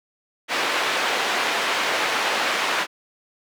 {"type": "band-pass noise", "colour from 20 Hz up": "white", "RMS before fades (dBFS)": -23, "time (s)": [0.48, 2.87], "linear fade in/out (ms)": 50, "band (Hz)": [390, 2500], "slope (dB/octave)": 12, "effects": []}